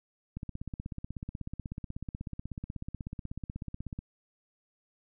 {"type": "click train", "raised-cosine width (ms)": 5, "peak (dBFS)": -25, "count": 60, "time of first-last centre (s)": [0.37, 3.99], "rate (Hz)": 16.3, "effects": []}